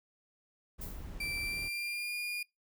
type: noise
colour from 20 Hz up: brown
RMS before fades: -44 dBFS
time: 0.78-1.69 s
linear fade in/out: 20 ms
type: noise with exponential decay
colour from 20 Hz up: violet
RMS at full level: -42 dBFS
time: 0.81-1.22 s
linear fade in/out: 5 ms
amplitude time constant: 88 ms
type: tone with pitch glide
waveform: 35% pulse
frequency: 2343 to 2426 Hz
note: D7 to D#7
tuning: -5 to -44 cents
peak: -33 dBFS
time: 1.2-2.43 s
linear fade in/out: 5 ms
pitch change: +61 cents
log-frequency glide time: 1.41-2.14 s
effects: noise-tail reverb RT60 0.2 s tail -24 dB re dry